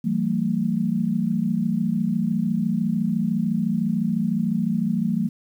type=tone cluster; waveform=sine; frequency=166 / 191.9 / 225.8 Hz; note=E3 / G3 / A3; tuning=+12 / -37 / +45 cents; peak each=-26 / -24 / -23 dBFS; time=0.04-5.29 s; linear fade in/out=10 ms; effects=9-bit